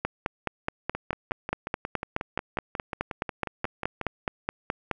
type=two click trains; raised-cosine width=0.5 ms; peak=-16 / -11 dBFS; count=18 / 24; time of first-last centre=0.95-4.013 / 0.05-4.913 s; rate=5.55 / 4.73 Hz; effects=none